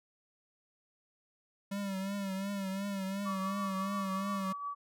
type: tone with vibrato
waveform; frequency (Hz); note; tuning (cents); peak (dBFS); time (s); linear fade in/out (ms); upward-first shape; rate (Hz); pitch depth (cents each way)
square; 195.8; G3; -2; -35; 1.71-4.53; 10; triangle; 2.8; 65
type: tone with tremolo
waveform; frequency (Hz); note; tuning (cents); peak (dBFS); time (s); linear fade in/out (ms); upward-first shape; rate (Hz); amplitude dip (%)
sine; 1144; D6; -46; -34; 3.25-4.75; 20; triangle; 5.8; 55
effects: none